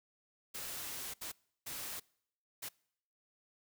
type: noise bursts at uneven times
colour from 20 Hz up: white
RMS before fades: -43 dBFS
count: 4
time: 0.54-1.14 / 1.21-1.32 / 1.66-2 / 2.62-2.69 s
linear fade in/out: 10 ms
effects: noise-tail reverb RT60 0.7 s tail -25 dB re dry